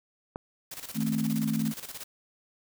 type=click; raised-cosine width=1 ms; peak=-21 dBFS; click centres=0.359 s
type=noise with tremolo; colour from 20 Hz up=white; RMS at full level=-39 dBFS; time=0.71-2.04 s; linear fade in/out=5 ms; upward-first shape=square; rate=17 Hz; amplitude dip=70%
type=chord; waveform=sine; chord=A diminished; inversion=second; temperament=just; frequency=158.4 / 220 / 264 Hz; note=Eb3 / A3 / C4; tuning=+31 / 0 / +16 cents; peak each=-32 / -27 / -33 dBFS; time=0.94-1.74 s; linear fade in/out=50 ms
effects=none